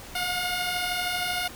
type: beating tone pair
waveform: 10% pulse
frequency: 707 / 720 Hz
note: F5 / F#5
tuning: +21 / -47 cents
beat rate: 13 Hz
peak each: -25 / -19 dBFS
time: 0.15-1.48 s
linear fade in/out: 5 ms
effects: pink hiss -43 dBFS RMS until 1.55 s